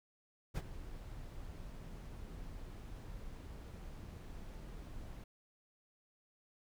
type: noise with ADSR envelope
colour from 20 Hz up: brown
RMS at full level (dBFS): -33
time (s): 0.54-5.24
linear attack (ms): 30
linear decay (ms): 43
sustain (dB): -15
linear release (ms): 5
effects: none